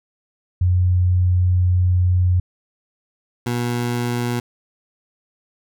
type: tone pair in turn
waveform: sine / 20% pulse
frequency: 90.3 / 120.54 Hz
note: F#2 / B2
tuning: -42 / -42 cents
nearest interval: perfect fourth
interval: 500 cents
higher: second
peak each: -13 / -15 dBFS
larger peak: first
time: 0.61-2.4 / 3.46-4.4 s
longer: first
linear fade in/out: 5 ms
effects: none